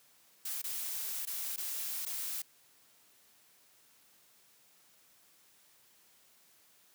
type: noise with dropouts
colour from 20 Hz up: blue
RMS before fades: -38 dBFS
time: 0.45-2.42 s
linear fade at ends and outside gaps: 5 ms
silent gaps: 0.618-0.64 / 1.254-1.271 / 1.562-1.577 / 2.053-2.062 s
effects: white hiss -65 dBFS RMS until 6.94 s + high-pass 100 Hz 12 dB/octave